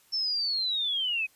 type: linear sweep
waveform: sine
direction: down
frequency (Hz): 5380 to 2489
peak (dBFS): -26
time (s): 0.12-1.27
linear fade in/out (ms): 20
effects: white hiss -62 dBFS RMS until 1.35 s + resampled to 32000 Hz